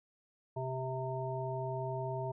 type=harmonic tone with a mistuned harmonic; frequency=130.81 Hz; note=C3; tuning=in tune; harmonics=1 / 3 / 5 / 7; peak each=-38 / -41 / -40 / -42 dBFS; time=0.56-2.32 s; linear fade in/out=10 ms; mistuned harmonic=1; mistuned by=-19 cents; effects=none